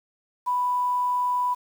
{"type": "tone", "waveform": "sine", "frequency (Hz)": 989, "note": "B5", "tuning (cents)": 2, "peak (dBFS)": -21, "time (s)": [0.46, 1.55], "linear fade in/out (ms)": 20, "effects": ["8-bit"]}